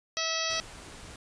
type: harmonic tone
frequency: 649 Hz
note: E5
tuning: 27 cents flat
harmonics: 1 / 2 / 3 / 4 / 5 / 6 / 7 / 8 / 9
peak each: -37 / -37 / -37 / -37 / -37 / -37 / -37 / -37 / -37 dBFS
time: 0.17-0.6 s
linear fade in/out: 0 ms
type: noise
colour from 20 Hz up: pink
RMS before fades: -46 dBFS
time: 0.5-1.16 s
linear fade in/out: 2 ms
effects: resampled to 22050 Hz